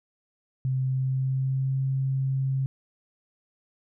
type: tone with pitch glide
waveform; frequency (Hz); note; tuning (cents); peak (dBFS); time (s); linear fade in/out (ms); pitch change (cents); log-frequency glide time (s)
sine; 130.81 to 133.87; C3 to C3; 0 to +40; -23; 0.65-2.66; 0; +40; 0.85-1.81
effects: none

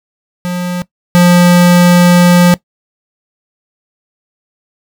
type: tone pair in turn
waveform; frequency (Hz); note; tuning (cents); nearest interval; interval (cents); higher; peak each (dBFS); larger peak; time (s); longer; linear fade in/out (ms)
square; 178.2 / 176.36; F3 / F3; +35 / +17; unison; 18; first; -15 / -4; second; 0.45-0.82 / 1.15-2.54; second; 0
effects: noise-tail reverb RT60 0.1 s tail -19 dB re dry

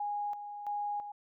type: tone with tremolo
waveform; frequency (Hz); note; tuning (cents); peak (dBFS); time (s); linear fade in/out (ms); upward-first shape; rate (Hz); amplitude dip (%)
sine; 824; G#5; -14; -32; 0-1.12; 5; square; 1.5; 60
effects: none

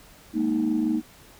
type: chord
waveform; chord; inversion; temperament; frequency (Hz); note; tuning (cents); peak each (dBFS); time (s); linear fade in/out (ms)
sine; Ab suspended second; none; just; 207.7 / 233.6 / 311.5; Ab3 / Bb3 / Eb4; 0 / +4 / +2; -29 / -24 / -23; 0.33-1.02; 50
effects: tanh soft clip ceiling -15 dBFS + pink hiss -51 dBFS RMS until 1.39 s

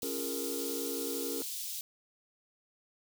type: high-pass noise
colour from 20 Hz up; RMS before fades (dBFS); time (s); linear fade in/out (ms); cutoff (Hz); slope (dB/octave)
white; -39; 0.02-1.81; 2; 3200; 24
type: chord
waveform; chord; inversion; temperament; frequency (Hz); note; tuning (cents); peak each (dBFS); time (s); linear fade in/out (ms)
triangle; Bb minor seventh; first; equal; 277.2 / 349.2 / 415.3 / 466.2; Db4 / F4 / Ab4 / Bb4; 0 / 0 / 0 / 0; -38 / -41 / -40 / -38; 0.03-1.42; 0
effects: none

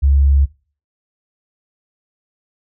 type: tone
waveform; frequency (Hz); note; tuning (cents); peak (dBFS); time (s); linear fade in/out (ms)
sine; 69.5; C#2; +5; -9; 0.02-0.46; 20
effects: noise-tail reverb RT60 0.4 s tail -21 dB re dry

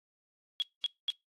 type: tone bursts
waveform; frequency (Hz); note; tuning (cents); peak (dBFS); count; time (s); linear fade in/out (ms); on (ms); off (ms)
sine; 3322; G#7; 0; -27; 3; 0.6-1.103; 0; 21; 220
effects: noise-tail reverb RT60 0.2 s tail -23 dB re dry + AAC 32 kbps

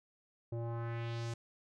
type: tone with low-pass filter sweep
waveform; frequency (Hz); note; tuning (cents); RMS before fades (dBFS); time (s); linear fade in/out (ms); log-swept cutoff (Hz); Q
square; 116.54; A#2; 0; -39; 0.52-1.34; 5; 490 to 7800; 1.7
effects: none

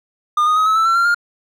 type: tone with pitch steps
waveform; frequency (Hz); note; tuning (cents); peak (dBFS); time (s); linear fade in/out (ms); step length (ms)
triangle; 1213 / 1239.2 / 1266 / 1293.3 / 1321.3 / 1349.8 / 1379 / 1408.7; D#6 / D#6 / D#6 / E6 / E6 / E6 / F6 / F6; -44 / -7 / +30 / -33 / +4 / +41 / -22 / +15; -10; 0.37-1.146; 5; 97
effects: none

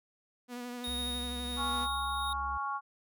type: tone with vibrato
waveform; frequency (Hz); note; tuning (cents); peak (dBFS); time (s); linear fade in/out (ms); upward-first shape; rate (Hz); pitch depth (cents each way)
sawtooth; 244.5; B3; -17; -35; 0.48-1.88; 50; sine; 12; 23
type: tone with tremolo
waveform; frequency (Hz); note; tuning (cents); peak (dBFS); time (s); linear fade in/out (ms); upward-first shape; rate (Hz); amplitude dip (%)
square; 3729; A#7; 0; -35; 0.84-2.33; 2; sine; 1.4; 45
type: tone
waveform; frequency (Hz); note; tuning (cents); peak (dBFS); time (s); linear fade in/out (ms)
triangle; 67.3; C2; +49; -38; 0.87-2.58; 10
type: chord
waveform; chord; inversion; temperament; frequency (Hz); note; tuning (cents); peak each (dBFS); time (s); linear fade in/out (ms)
sine; Db major; second; equal; 830.6 / 1108.7 / 1396.9; Ab5 / Db6 / F6; 0 / 0 / 0; -38 / -34 / -40; 1.56-2.81; 50
effects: none

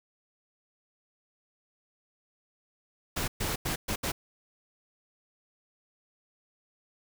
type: noise bursts at uneven times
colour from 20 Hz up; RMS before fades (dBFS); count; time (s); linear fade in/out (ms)
pink; -31; 5; 3.16-3.28 / 3.4-3.56 / 3.65-3.76 / 3.88-3.96 / 4.03-4.12; 10
effects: none

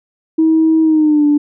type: tone with pitch glide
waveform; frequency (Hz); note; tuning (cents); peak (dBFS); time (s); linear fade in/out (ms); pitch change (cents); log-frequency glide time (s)
sine; 320 to 293.4; D#4 to D4; +49 to -2; -7; 0.38-1.38; 10; -151; 0.82-1.26
effects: tanh soft clip ceiling -3 dBFS

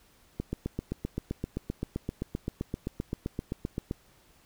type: click train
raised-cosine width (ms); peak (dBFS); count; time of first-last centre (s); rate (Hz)
3; -18; 28; 0.4-3.911; 7.69
effects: pink hiss -62 dBFS RMS until 4.45 s

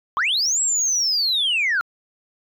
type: linear two-way sweep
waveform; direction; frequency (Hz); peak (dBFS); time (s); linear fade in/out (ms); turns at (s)
sine; up then down; 987.8 to 7760 to 1341; -16; 0.17-1.81; 0; 0.61
effects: tanh soft clip ceiling -15 dBFS

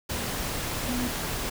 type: tone in noise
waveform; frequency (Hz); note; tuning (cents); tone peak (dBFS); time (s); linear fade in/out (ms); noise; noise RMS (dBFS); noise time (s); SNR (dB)
sine; 246.9; B3; 0; -28; 0.88-1.08; 10; pink; -31; 0.09-1.5; 0
effects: none

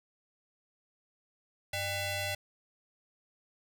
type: ring-modulated tone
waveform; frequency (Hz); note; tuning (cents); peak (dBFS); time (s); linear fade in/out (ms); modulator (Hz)
15% pulse; 698; F5; -1; -23; 1.73-2.35; 5; 1300
effects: none

